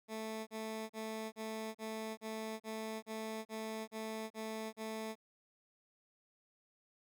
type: tone bursts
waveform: 15% pulse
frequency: 220 Hz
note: A3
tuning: in tune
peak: -34 dBFS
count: 12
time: 0.08-5.156 s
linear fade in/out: 50 ms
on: 390 ms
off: 36 ms
effects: none